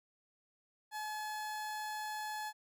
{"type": "tone", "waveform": "30% pulse", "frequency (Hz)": 854, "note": "G#5", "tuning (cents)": 48, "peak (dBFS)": -36, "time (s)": [0.91, 2.53], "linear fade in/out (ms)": 50, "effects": []}